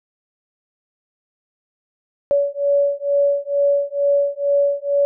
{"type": "beating tone pair", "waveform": "sine", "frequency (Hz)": [566, 568.2], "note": ["C#5", "C#5"], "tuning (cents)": [36, 43], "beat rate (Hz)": 2.2, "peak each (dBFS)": [-18, -18], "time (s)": [2.31, 5.05], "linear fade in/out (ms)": 0, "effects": []}